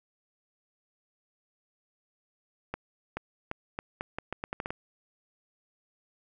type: accelerating click train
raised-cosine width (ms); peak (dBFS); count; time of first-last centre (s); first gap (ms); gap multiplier
0.5; -18; 12; 2.74-4.705; 430; 0.8
effects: none